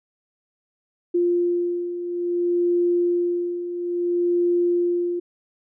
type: beating tone pair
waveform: sine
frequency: 349.2 / 349.79 Hz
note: F4 / F4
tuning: 0 / +3 cents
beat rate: 0.59 Hz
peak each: -26 / -20 dBFS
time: 1.14-5.2 s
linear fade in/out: 10 ms
effects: none